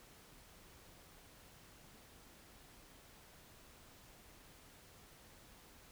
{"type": "silence", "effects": ["pink hiss -61 dBFS RMS until 5.91 s"]}